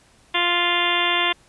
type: harmonic tone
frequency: 349.2 Hz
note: F4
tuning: in tune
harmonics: 1 / 2 / 3 / 4 / 5 / 6 / 7 / 8 / 9 / 10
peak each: -29 / -28 / -25 / -31 / -28 / -25 / -30 / -26 / -28 / -25 dBFS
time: 0.34-1.33 s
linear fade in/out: 10 ms
effects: pink hiss -55 dBFS RMS until 1.48 s + resampled to 24000 Hz